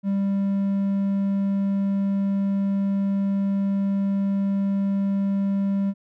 triangle tone, 197.3 Hz, G3, 11 cents sharp, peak -18 dBFS, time 0.03-5.94 s, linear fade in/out 50 ms, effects none

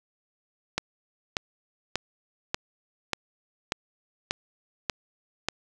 click train, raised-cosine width 0.2 ms, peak -8 dBFS, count 9, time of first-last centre 0.78-5.486 s, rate 1.7 Hz, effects none

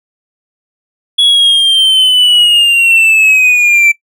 triangle linear sweep, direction down, 3376 to 2325 Hz, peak -3 dBFS, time 1.18-3.92 s, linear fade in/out 10 ms, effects noise-tail reverb RT60 0.1 s tail -19 dB re dry

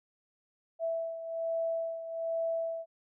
sine beating tone pair, 659.3 / 660.5 Hz, E5 / E5, 0 / +3 cents, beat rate 1.2 Hz, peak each -32 / -38 dBFS, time 0.79-2.86 s, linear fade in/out 50 ms, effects none

